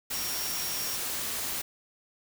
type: tone in noise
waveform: sine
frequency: 5588 Hz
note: F8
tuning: in tune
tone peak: -36 dBFS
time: 0.13-0.97 s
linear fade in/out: 10 ms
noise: white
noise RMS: -33 dBFS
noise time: 0.1-1.62 s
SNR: -6 dB
effects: none